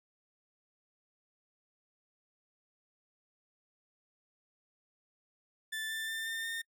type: tone with pitch steps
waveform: 30% pulse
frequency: 1760 / 1775.3 / 1790.8 / 1806.3 / 1822.1 Hz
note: A6 / A6 / A6 / A6 / A#6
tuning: 0 / +15 / +30 / +45 / -40 cents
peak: -33 dBFS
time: 5.72-6.62 s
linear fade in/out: 10 ms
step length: 180 ms
effects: noise-tail reverb RT60 0.1 s tail -26 dB re dry